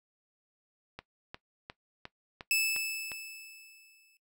click train, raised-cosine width 0.3 ms, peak -25 dBFS, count 7, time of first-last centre 0.99-3.118 s, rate 2.82 Hz
sawtooth tone with exponential decay, 2622 Hz, E7, 10 cents flat, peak -21 dBFS, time 2.51-4.17 s, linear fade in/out 1 ms, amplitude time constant 360 ms
effects noise-tail reverb RT60 0.1 s tail -17 dB re dry

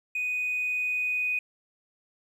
triangle tone with level ramp, 2489 Hz, D#7, in tune, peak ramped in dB -24 to -21 dBFS, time 0.15-1.39 s, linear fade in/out 5 ms, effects tanh soft clip ceiling -23 dBFS

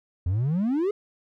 triangle exponential sweep, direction up, 83 to 429 Hz, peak -19 dBFS, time 0.26-0.91 s, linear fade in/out 5 ms, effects tanh soft clip ceiling -15 dBFS

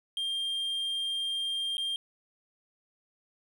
triangle tone with dropouts, 3196 Hz, G7, 33 cents sharp, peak -28 dBFS, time 0.17-1.96 s, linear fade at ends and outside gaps 1 ms, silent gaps 1.77-1.78 s, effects none

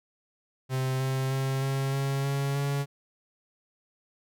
45% pulse tone with pitch steps, 130.81 / 132.41 / 134.02 / 135.66 / 137.31 / 138.99 / 140.69 Hz, C3 / C3 / C3 / C#3 / C#3 / C#3 / C#3, 0 / +21 / +42 / -37 / -16 / +5 / +26 cents, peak -26 dBFS, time 0.69-2.86 s, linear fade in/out 50 ms, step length 310 ms, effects none

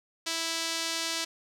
sawtooth tone with band-pass filter, 329.1 Hz, E4, 3 cents flat, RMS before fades -32 dBFS, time 0.26-1.25 s, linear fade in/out 10 ms, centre 5000 Hz, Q 1.2, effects none

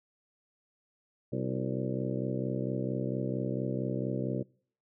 harmonic tone with a mistuned harmonic, 64.4 Hz, C2, 27 cents flat, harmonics 2 / 3 / 4 / 5 / 6 / 7 / 8 / 9, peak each -35 / -37 / -38 / -39 / -40 / -40 / -41 / -42 dBFS, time 1.32-4.43 s, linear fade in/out 10 ms, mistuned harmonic 6, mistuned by -82 cents, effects noise-tail reverb RT60 0.5 s tail -24 dB re dry

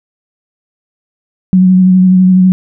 sine tone with vibrato, 185 Hz, F#3, in tune, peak -3 dBFS, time 1.53-2.52 s, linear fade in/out 0 ms, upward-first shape sine, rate 12 Hz, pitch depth 22 cents each way, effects none

